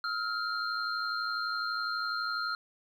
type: tone cluster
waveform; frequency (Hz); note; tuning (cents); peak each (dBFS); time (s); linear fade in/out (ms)
sine; 1292 / 1404 / 4181; E6 / F6 / C8; -35 / +9 / -2; -36 / -33 / -37; 0.04-2.55; 2
effects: 10-bit